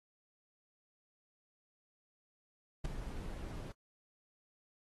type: noise with ADSR envelope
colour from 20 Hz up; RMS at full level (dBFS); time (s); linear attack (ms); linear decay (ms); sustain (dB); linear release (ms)
brown; -30; 2.84-3.72; 16; 3; -13; 3
effects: AAC 32 kbps